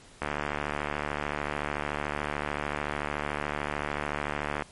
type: click train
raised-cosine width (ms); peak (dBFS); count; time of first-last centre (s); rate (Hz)
0.5; -14; 325; 0.22-4.622; 73.6
effects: pink hiss -53 dBFS RMS until 4.71 s + MP3 48 kbps